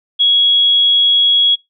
sine tone, 3330 Hz, G#7, 4 cents sharp, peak -8 dBFS, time 0.19-1.56 s, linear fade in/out 20 ms, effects noise-tail reverb RT60 0.2 s tail -26 dB re dry

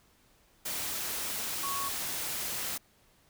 sine tone in noise, 1108.7 Hz, C#6, in tune, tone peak -34 dBFS, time 1.63-1.89 s, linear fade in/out 10 ms, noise white, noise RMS -35 dBFS, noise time 0.65-2.78 s, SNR -2 dB, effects pink hiss -65 dBFS RMS until 3.29 s

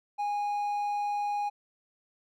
triangle tone, 823 Hz, G#5, 16 cents flat, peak -26 dBFS, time 0.18-1.5 s, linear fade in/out 20 ms, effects none

